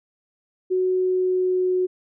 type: tone with pitch glide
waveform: sine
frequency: 370 to 367 Hz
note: F#4 to F#4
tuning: 0 to -14 cents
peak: -18 dBFS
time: 0.7-1.87 s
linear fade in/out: 20 ms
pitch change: -14 cents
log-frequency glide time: 0.93-1.75 s
effects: none